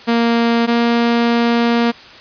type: tone pair in turn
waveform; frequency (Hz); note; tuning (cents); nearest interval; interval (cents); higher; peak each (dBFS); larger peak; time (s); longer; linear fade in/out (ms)
sawtooth; 233.1 / 235.1; A#3 / A#3; 0 / +15; unison; 15; second; -8; neither; 0.07-0.67 / 0.67-1.92; second; 20
effects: white hiss -38 dBFS RMS until 2.2 s + resampled to 11025 Hz